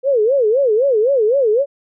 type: tone with vibrato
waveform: sine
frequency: 486.8 Hz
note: B4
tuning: 25 cents flat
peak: -11 dBFS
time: 0.03-1.66 s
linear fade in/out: 50 ms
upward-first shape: sine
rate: 3.9 Hz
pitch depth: 260 cents each way
effects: none